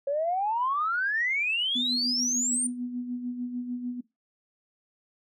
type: exponential sweep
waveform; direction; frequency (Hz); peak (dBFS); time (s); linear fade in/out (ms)
sine; up; 546 to 9180; -24; 0.07-2.67; 5
type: tone with tremolo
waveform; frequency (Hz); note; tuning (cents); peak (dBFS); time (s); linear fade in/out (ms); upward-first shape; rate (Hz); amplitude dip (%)
sine; 245.8; B3; -8; -28; 1.75-4.01; 10; sine; 6.7; 55
effects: noise-tail reverb RT60 0.2 s tail -18 dB re dry + tanh soft clip ceiling -17 dBFS